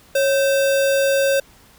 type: tone with sample-and-hold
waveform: sine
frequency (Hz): 550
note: C#5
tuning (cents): -14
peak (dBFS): -14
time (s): 0.15-1.4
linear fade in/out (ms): 5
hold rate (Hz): 2100
effects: pink hiss -50 dBFS RMS until 1.78 s